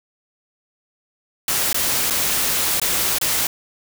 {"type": "noise with dropouts", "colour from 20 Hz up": "white", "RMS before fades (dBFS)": -20, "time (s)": [1.48, 3.47], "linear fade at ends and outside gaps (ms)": 2, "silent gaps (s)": [[1.729, 1.744], [2.101, 2.106], [2.799, 2.816], [3.185, 3.213]], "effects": []}